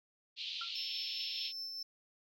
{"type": "band-pass noise", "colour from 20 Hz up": "white", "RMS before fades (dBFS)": -42, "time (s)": [0.36, 1.53], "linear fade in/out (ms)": 50, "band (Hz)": [2700, 4400], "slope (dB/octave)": 48}
{"type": "tone with exponential decay", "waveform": "sine", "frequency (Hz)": 1370, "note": "F6", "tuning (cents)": -34, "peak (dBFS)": -38, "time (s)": [0.61, 0.72], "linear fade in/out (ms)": 5, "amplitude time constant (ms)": 23}
{"type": "tone with tremolo", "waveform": "triangle", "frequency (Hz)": 5310, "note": "E8", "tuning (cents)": 12, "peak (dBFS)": -38, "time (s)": [0.75, 1.83], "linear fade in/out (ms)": 5, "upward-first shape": "sine", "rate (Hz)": 4.9, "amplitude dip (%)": 30}
{"effects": []}